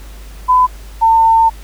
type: tone pair in turn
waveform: sine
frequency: 1006 / 901.9 Hz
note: B5 / A5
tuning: +32 / +43 cents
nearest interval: major second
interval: 189 cents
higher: first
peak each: -6 dBFS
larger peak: neither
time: 0.48-0.67 / 1.01-1.5 s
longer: second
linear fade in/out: 20 ms
effects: added 50 Hz sine -30 dBFS peak until 1.63 s + pink hiss -41 dBFS RMS until 1.63 s